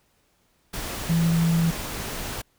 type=tone in noise; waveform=sine; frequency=166.2 Hz; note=E3; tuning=15 cents sharp; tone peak=-18 dBFS; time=1.09-1.71 s; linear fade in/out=10 ms; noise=pink; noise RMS=-32 dBFS; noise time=0.73-2.42 s; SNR=+11 dB; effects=pink hiss -66 dBFS RMS until 2.58 s